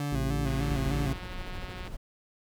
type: tone with vibrato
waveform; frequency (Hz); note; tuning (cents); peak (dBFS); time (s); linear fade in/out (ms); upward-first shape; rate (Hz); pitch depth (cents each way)
30% pulse; 139.6; C#3; +13; -27; 0-1.13; 2; square; 3.3; 57
type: harmonic tone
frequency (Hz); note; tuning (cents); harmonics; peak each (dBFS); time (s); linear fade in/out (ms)
55.8; A1; +25; 1 / 2 / 3 / 4 / 5 / 6 / 7; -31 / -37 / -41 / -39 / -45 / -45 / -41; 0.11-1.14; 20
type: click train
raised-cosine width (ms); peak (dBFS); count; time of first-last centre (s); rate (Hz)
0.3; -28; 257; 0.47-1.877; 182
type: noise with tremolo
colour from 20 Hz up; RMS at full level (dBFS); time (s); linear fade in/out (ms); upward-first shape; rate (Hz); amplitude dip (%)
brown; -37; 0.69-1.97; 10; sine; 13; 40
effects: none